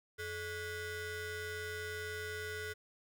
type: ring-modulated tone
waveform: 30% pulse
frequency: 518 Hz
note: C5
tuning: 17 cents flat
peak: -34 dBFS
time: 0.18-2.74 s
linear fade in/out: 20 ms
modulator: 947 Hz
effects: none